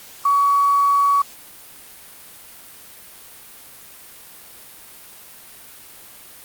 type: tone with quantisation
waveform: sine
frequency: 1130 Hz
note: C#6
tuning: 33 cents sharp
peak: -13 dBFS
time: 0.25-1.22 s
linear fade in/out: 5 ms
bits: 6
effects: white hiss -42 dBFS RMS until 6.44 s + Opus 48 kbps